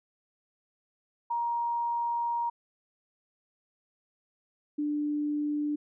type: tone pair in turn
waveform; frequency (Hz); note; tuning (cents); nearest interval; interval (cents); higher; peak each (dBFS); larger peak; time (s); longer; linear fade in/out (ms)
sine; 942 / 295.8; A#5 / D4; +18 / +13; octave + minor sixth; 2005; first; -27; neither; 1.3-2.5 / 4.78-5.76; first; 10
effects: none